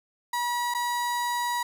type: tone with dropouts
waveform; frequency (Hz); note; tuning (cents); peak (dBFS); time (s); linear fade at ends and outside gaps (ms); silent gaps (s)
35% pulse; 965; B5; -40; -24; 0.33-1.63; 5; 0.74-0.747
effects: none